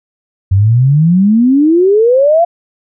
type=exponential sweep; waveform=sine; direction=up; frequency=92.5 to 703 Hz; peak=-5 dBFS; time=0.51-2.45 s; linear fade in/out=10 ms; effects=none